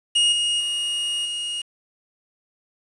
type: tone with level steps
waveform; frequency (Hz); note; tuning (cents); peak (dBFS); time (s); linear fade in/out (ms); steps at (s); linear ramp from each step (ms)
45% pulse; 2865; F7; +44; -15 / -19 / -22 / -25; 0.15-1.62; 10; 0.32 / 0.6 / 1.25; 5
effects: resampled to 22050 Hz + 7-bit